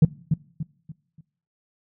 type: tone with echo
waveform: sine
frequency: 155.56 Hz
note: D#3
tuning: in tune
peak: -6 dBFS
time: 0.02-0.05 s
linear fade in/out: 5 ms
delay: 290 ms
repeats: 4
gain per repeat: -9 dB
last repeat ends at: 1.21 s
effects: noise-tail reverb RT60 0.6 s tail -22 dB re dry + tanh soft clip ceiling -8 dBFS